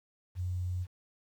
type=tone with quantisation; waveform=sine; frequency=90.4 Hz; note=F#2; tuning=40 cents flat; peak=-31 dBFS; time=0.35-0.87 s; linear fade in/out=50 ms; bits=10; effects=none